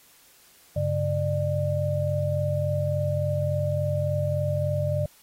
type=tone cluster; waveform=sine; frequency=97.4 / 140.9 / 597 Hz; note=G2 / C#3 / D5; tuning=-11 / +29 / +28 cents; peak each=-27 dBFS; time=0.76-5.06 s; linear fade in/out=5 ms; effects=white hiss -56 dBFS RMS until 5.22 s + AAC 48 kbps